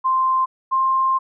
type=tone pair in turn; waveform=sine; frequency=1045 / 1055.9 Hz; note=C6 / C6; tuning=-2 / +15 cents; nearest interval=unison; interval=17 cents; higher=second; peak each=-15 dBFS; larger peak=neither; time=0.04-0.46 / 0.71-1.19 s; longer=second; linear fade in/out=20 ms; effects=none